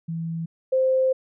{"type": "tone pair in turn", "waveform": "sine", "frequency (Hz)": [164.81, 522], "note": ["E3", "C5"], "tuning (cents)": [0, -4], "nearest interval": "octave + minor sixth", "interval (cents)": 1996, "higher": "second", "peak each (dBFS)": [-26, -17], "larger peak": "second", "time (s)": [[0.08, 0.46], [0.72, 1.13]], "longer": "second", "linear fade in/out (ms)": 10, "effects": []}